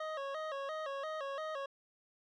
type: tone with vibrato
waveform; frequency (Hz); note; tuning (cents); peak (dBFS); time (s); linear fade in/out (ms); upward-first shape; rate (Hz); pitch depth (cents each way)
25% pulse; 587.3; D5; 0; -34; 0-1.66; 5; square; 2.9; 110
effects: low-pass 3000 Hz 12 dB/octave